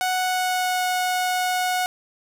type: tone with pitch glide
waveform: sawtooth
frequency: 739 to 732.2 Hz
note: F#5 to F#5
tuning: -2 to -18 cents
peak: -17 dBFS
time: 0.01-1.86 s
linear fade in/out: 0 ms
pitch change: -16 cents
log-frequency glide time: 0.16-0.86 s
effects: none